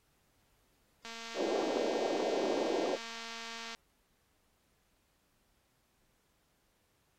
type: click train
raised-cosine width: 0.2 ms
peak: -28 dBFS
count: 619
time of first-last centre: 1.05-3.749 s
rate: 229 Hz
type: band-pass noise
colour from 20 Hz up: white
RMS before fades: -33 dBFS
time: 1.34-2.98 s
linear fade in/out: 50 ms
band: 300 to 600 Hz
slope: 24 dB/octave
effects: pink hiss -73 dBFS RMS until 7.18 s + AAC 48 kbps